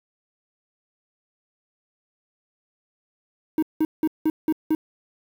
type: tone bursts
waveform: triangle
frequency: 313.5 Hz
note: D#4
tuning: 13 cents sharp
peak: -15 dBFS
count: 6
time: 3.58-4.75 s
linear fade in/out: 2 ms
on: 45 ms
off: 180 ms
effects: 7-bit